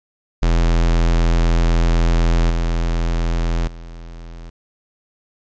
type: tone with level steps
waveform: square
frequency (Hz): 42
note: E1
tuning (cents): +33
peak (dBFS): -13 / -17 / -33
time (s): 0.42-4.5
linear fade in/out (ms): 10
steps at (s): 2.5 / 3.67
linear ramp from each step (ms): 5
effects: resampled to 16000 Hz + 9-bit